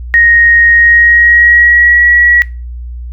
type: tone with pitch glide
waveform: sine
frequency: 1869 to 1924.9 Hz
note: A#6 to B6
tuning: +4 to -45 cents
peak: -3 dBFS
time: 0.14-2.42 s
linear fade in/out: 0 ms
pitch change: +51 cents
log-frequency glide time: 0.72-2.06 s
effects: noise-tail reverb RT60 0.3 s tail -21 dB re dry + added 60 Hz sine -20 dBFS peak until 3.12 s